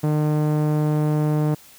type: tone with low-pass filter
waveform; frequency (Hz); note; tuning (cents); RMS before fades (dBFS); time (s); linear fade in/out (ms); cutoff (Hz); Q
sawtooth; 151.5; D#3; -46; -20; 0.03-1.55; 10; 840; 0.59
effects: white hiss -48 dBFS RMS until 1.78 s